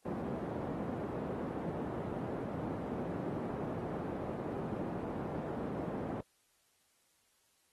pink band-pass noise, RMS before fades -39 dBFS, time 0.05-6.21 s, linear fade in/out 5 ms, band 150 to 640 Hz, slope 12 dB/octave, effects white hiss -73 dBFS RMS until 7.72 s + AAC 32 kbps

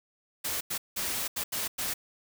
white noise bursts at uneven times, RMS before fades -32 dBFS, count 6, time 0.44-0.61 / 0.7-0.78 / 0.96-1.28 / 1.36-1.44 / 1.52-1.68 / 1.78-1.94 s, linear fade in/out 10 ms, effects none

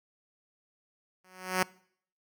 5% pulse tone with exponential growth, 185 Hz, F#3, in tune, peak -11 dBFS, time 1.24-1.63 s, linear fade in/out 5 ms, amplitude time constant 84 ms, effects noise-tail reverb RT60 0.6 s tail -23 dB re dry

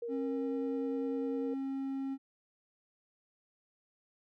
sine tone with vibrato, 467.5 Hz, A#4, 5 cents sharp, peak -36 dBFS, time 0.02-1.54 s, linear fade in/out 5 ms, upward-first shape sine, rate 10 Hz, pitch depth 21 cents each way
triangle tone, 270.2 Hz, C#4, 44 cents flat, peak -32 dBFS, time 0.08-2.18 s, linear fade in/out 50 ms
effects none

